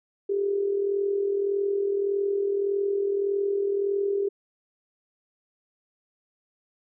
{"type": "tone with amplitude modulation", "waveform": "sine", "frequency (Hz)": 399.5, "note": "G4", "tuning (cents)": 33, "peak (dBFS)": -20, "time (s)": [0.29, 4.29], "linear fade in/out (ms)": 10, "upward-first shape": "sine", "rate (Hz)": 41.7, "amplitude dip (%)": 55, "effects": []}